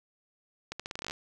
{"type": "accelerating click train", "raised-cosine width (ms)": 0.2, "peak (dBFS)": -19, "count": 12, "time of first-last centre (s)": [0.72, 1.109], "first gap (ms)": 76, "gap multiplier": 0.83, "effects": []}